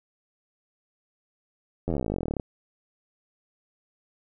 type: slowing click train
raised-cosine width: 2 ms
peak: -15 dBFS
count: 28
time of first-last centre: 1.88-2.398 s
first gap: 11 ms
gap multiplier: 1.04
effects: none